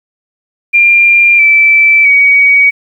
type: tone with pitch steps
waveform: sine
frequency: 2391 / 2323 / 2257 Hz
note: D7 / D7 / C#7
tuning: +30 / -20 / +31 cents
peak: -3 dBFS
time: 0.73-2.71 s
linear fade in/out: 20 ms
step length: 660 ms
effects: 7-bit